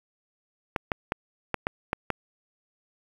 clicks, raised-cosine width 0.5 ms, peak -10 dBFS, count 7, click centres 0.762 / 0.918 / 1.121 / 1.543 / 1.669 / 1.931 / 2.103 s, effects 7-bit

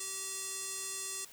square tone with band-pass filter, 385.2 Hz, G4, 30 cents flat, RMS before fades -40 dBFS, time 0-1.25 s, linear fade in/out 5 ms, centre 8000 Hz, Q 2.4, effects white hiss -55 dBFS RMS until 1.32 s

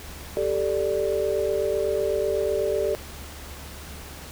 sine chord, G suspended second, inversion none, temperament equal, 392 / 440 / 587.3 Hz, G4 / A4 / D5, 0 / 0 / 0 cents, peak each -26 dBFS, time 0.37-2.95 s, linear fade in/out 0 ms, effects added 72 Hz sine -41 dBFS peak until 4.31 s + pink hiss -41 dBFS RMS until 4.31 s

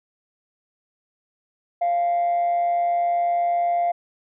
sine tone with amplitude modulation, 695 Hz, F5, 9 cents flat, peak -15 dBFS, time 1.81-3.92 s, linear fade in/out 10 ms, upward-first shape sine, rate 148 Hz, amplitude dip 35%, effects tanh soft clip ceiling -16 dBFS

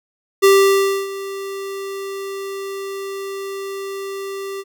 square tone with ADSR envelope, 392 Hz, G4, in tune, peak -8 dBFS, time 0.42-4.64 s, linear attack 21 ms, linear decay 630 ms, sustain -18 dB, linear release 42 ms, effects none

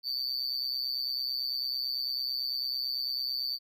triangle tone with amplitude modulation, 4560 Hz, C#8, 48 cents sharp, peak -25 dBFS, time 0.03-3.59 s, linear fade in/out 50 ms, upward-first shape sine, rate 129 Hz, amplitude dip 95%, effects none

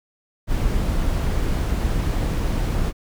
brown noise, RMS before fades -21 dBFS, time 0.47-2.93 s, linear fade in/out 50 ms, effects none

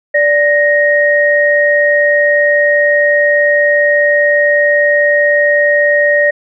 sine tone pair together, 585.3 / 1869 Hz, D5 / A#6, -6 / +4 cents, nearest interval octave + minor sixth, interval 2010 cents, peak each -10 dBFS, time 0.14-6.31 s, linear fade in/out 10 ms, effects none

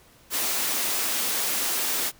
white high-pass noise, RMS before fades -26 dBFS, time 0.3-2.12 s, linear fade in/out 50 ms, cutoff 200 Hz, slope 24 dB/octave, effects pink hiss -55 dBFS RMS until 2.19 s

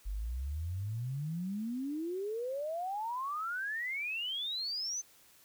sine exponential sweep, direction up, 46.25 to 6272 Hz, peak -34 dBFS, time 0.05-5.02 s, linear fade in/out 20 ms, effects white hiss -62 dBFS RMS until 5.44 s

